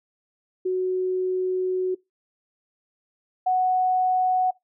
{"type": "tone pair in turn", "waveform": "sine", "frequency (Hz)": [370, 740], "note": ["F#4", "F#5"], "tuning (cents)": [0, 0], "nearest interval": "octave", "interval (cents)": 1200, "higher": "second", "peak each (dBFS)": [-21, -18], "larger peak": "second", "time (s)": [[0.65, 1.95], [3.46, 4.51]], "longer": "first", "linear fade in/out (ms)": 10, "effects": ["noise-tail reverb RT60 0.2 s tail -23 dB re dry"]}